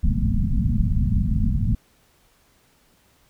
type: low-pass noise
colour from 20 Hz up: pink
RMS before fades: -20 dBFS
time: 0.03-1.75 s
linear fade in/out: 5 ms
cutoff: 240 Hz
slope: 96 dB/octave
effects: pink hiss -60 dBFS RMS until 3.29 s